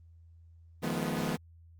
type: chord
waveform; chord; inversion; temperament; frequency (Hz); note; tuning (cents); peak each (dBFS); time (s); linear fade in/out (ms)
sawtooth; F half-diminished seventh; third; equal with one note detuned; 155.56 / 174.61 / 213 / 246.9; Eb3 / F3 / Ab3 / Cb4; 0 / 0 / +44 / 0; -32; 0.82-1.37; 20
effects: added 83 Hz sine -53 dBFS peak until 1.79 s + Opus 32 kbps